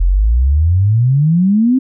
sine exponential sweep, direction up, 41.34 to 268.1 Hz, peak -8 dBFS, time 0-1.79 s, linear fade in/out 10 ms, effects none

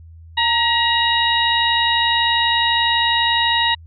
harmonic tone with a mistuned harmonic, 952 Hz, A#5, 36 cents sharp, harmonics 1 / 2 / 3 / 4, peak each -19 / -20 / -22 / -19 dBFS, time 0.37-3.75 s, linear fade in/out 10 ms, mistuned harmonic 1, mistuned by -49 cents, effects added 82 Hz sine -38 dBFS peak until 3.86 s

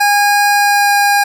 25% pulse tone with pitch glide, 818 to 812.3 Hz, G#5 to G#5, -26 to -39 cents, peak -5 dBFS, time 0-1.24 s, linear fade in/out 10 ms, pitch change -13 cents, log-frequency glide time 0.48-0.94 s, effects none

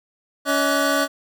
square tone cluster, 280.6 / 565 / 637 / 1151 / 1484 Hz, C#4 / C#5 / D#5 / D6 / F#6, +21 / +33 / +41 / -35 / +5 cents, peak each -25 dBFS, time 0.45-1.08 s, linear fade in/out 50 ms, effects none

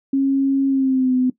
sine tone with pitch glide, 272.3 to 254.1 Hz, C#4 to B3, -31 to +49 cents, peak -14 dBFS, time 0.13-1.3 s, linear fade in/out 5 ms, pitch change -120 cents, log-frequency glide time 0.68-1.14 s, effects noise-tail reverb RT60 0.1 s tail -17 dB re dry

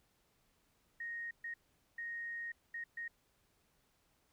sine tone bursts at uneven times, 1864.7 Hz, A#6, in tune, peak -40 dBFS, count 5, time 1-1.31 / 1.44-1.54 / 1.98-2.52 / 2.74-2.84 / 2.97-3.08 s, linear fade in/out 5 ms, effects pink hiss -75 dBFS RMS until 4.32 s

